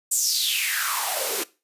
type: noise with high-pass filter sweep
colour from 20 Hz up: white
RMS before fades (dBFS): -24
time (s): 0.11-1.44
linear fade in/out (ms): 10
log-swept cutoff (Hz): 8100 to 320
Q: 5.3
effects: noise-tail reverb RT60 0.3 s tail -20 dB re dry + resampled to 32000 Hz